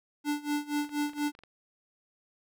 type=tone with tremolo; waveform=square; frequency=293.7 Hz; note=D4; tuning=in tune; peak=-27 dBFS; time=0.24-1.32 s; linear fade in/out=50 ms; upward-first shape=sine; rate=4.2 Hz; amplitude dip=90%
type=clicks; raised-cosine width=0.3 ms; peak=-35 dBFS; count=12; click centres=0.789 / 0.846 / 0.893 / 1.023 / 1.095 / 1.134 / 1.182 / 1.231 / 1.282 / 1.351 / 1.39 / 1.436 s
effects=none